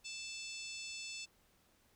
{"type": "harmonic tone", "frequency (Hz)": 880, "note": "A5", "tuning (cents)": 0, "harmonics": [3, 4, 5, 6, 7, 8, 9], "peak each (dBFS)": [-47, -52, -52, -51, -56, -54, -54], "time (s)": [0.04, 1.26], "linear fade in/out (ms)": 20, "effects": ["pink hiss -71 dBFS RMS until 1.95 s"]}